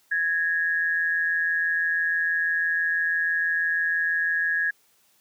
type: tone pair together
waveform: sine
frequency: 1661.2 / 1827.3 Hz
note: G#6 / A#6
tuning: 0 / -35 cents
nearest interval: major second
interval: 165 cents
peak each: -22 / -29 dBFS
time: 0.11-4.71 s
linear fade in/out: 10 ms
effects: white hiss -63 dBFS RMS until 5.2 s + high-pass 100 Hz 12 dB/octave